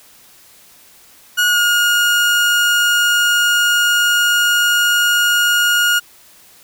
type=tone with pitch glide; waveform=30% pulse; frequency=1451 to 1429.4 Hz; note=F#6 to F6; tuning=-34 to +40 cents; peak=-9 dBFS; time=1.37-6 s; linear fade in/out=20 ms; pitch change=-26 cents; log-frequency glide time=1.49-1.58 s; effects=white hiss -46 dBFS RMS until 6.63 s